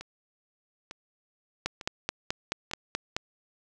two click trains, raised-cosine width 0.2 ms, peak -11 / -23 dBFS, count 8 / 4, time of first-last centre 1.66-3.165 / 0.01-2.713 s, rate 4.65 / 1.11 Hz, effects none

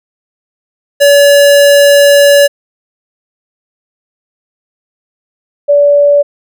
square / sine tone pair in turn, 570 / 576.6 Hz, C#5 / D5, +48 / -32 cents, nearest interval unison, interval 20 cents, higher second, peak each -3 dBFS, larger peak neither, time 1-2.48 / 5.68-6.23 s, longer first, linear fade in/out 20 ms, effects none

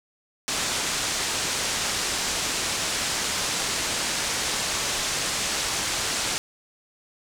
white low-pass noise, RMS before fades -27 dBFS, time 0.48-6.38 s, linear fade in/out 0 ms, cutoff 8100 Hz, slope 24 dB/octave, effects none

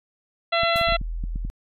harmonic tone, 674 Hz, E5, 38 cents sharp, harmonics 1 / 2 / 3 / 4 / 5 / 6, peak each -22 / -25 / -27 / -28 / -29 / -30 dBFS, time 0.52-0.97 s, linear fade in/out 10 ms
clicks, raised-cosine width 5 ms, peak -21 dBFS, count 9, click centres 0.634 / 0.759 / 0.813 / 0.887 / 0.923 / 1.014 / 1.239 / 1.359 / 1.45 s
violet noise with exponential decay, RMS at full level -32 dBFS, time 0.76-0.92 s, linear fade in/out 0 ms, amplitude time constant 33 ms
sine tone, 41.42 Hz, E1, 9 cents sharp, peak -26 dBFS, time 0.87-1.5 s, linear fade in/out 0 ms
effects resampled to 32000 Hz

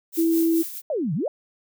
violet noise with tremolo, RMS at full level -30 dBFS, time 0.12-0.82 s, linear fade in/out 50 ms, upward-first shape sine, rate 4.6 Hz, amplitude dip 55%
sine tone, 329.6 Hz, E4, in tune, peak -17 dBFS, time 0.17-0.63 s, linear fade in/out 20 ms
sine exponential two-way sweep, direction down then up, 664 to 138.59 to 664 Hz, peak -22 dBFS, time 0.9-1.28 s, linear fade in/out 2 ms, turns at 1.14 s
effects none

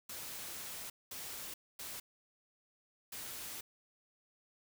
white noise bursts at uneven times, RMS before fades -45 dBFS, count 4, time 0.09-0.9 / 1.11-1.54 / 1.79-2 / 3.12-3.61 s, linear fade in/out 5 ms, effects none

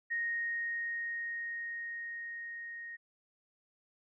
sine tone with level ramp, 1864.7 Hz, A#6, in tune, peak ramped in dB -31 to -42 dBFS, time 0.1-2.97 s, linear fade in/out 20 ms, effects none

